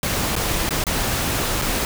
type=noise with dropouts; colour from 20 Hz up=pink; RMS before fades=-22 dBFS; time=0.03-1.85 s; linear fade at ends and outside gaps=1 ms; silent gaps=0.355-0.363 / 0.691-0.707 / 0.839-0.867 / 1.616-1.62 s; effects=none